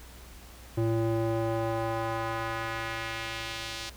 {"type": "tone with band-pass filter sweep", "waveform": "square", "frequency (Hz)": 113.3, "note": "A#2", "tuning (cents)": -49, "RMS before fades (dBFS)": -31, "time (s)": [0.77, 3.9], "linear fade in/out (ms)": 10, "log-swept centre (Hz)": [290, 4500], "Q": 1.1, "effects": ["added 60 Hz sine -48 dBFS peak until 3.96 s", "pink hiss -51 dBFS RMS until 3.96 s"]}